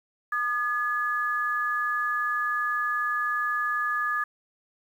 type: tone pair together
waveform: sine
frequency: 1218.7 / 1700 Hz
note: D#6 / G#6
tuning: -36 / +40 cents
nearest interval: tritone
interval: 576 cents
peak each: -27 dBFS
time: 0.32-4.24 s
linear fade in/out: 5 ms
effects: 9-bit